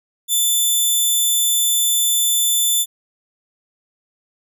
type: tone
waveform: 10% pulse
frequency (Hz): 3520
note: A7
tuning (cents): 0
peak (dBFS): -7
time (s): 0.28-2.86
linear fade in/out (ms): 50
effects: none

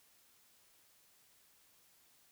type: silence
effects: white hiss -68 dBFS RMS until 2.31 s

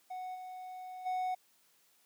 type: tone with level steps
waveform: triangle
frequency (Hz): 739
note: F#5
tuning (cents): -2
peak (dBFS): -37 / -41 / -30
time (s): 0.1-1.35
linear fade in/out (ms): 10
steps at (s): 0.34 / 1.05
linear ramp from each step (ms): 20
effects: white hiss -69 dBFS RMS until 2.05 s + high-pass 150 Hz 12 dB/octave

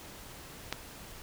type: click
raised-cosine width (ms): 0.2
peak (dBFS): -14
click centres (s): 0.726
effects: pink hiss -48 dBFS RMS until 1.22 s

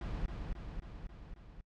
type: noise with echo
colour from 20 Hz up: brown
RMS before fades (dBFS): -37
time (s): 0.01-0.26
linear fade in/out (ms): 2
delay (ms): 270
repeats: 5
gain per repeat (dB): -3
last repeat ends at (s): 1.61
effects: noise-tail reverb RT60 0.1 s tail -26 dB re dry + low-pass 4000 Hz 12 dB/octave

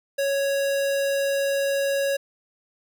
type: tone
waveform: square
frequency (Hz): 554.4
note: C#5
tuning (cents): 0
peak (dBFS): -22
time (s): 0.18-2.17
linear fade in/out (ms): 10
effects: none

